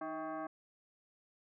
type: tone with frequency modulation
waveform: sine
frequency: 164.81 Hz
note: E3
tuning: in tune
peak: -38 dBFS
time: 0.01-0.47 s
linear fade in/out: 5 ms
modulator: 476 Hz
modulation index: 2.3
effects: none